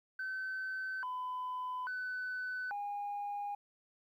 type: tone with pitch steps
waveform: sine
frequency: 1531 / 1006 / 1504 / 816 Hz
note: G6 / B5 / F#6 / G#5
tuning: -41 / +32 / +28 / -31 cents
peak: -35 dBFS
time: 0.19-3.55 s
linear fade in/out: 5 ms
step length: 840 ms
effects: tanh soft clip ceiling -34 dBFS + 12-bit